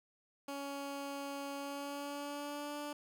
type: tone with pitch glide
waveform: 15% pulse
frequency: 280 to 292.9 Hz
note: C#4 to D4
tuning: +18 to -5 cents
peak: -34 dBFS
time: 0.48-2.93 s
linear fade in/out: 5 ms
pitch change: +77 cents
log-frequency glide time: 1.56-2.77 s
effects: none